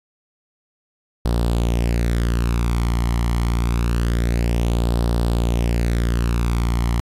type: tone with flanger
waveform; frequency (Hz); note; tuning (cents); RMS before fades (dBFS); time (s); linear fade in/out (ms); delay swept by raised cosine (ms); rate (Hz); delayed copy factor
sawtooth; 58.4; A#1; +4; -19; 1.25-7; 0; 0.22 to 0.97; 0.26; +0.6
effects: resampled to 32000 Hz